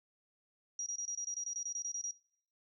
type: tone bursts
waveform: sine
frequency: 5740 Hz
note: F8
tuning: 47 cents sharp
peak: -35 dBFS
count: 14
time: 0.79-2.11 s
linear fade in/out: 2 ms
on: 72 ms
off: 24 ms
effects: noise-tail reverb RT60 0.6 s tail -22 dB re dry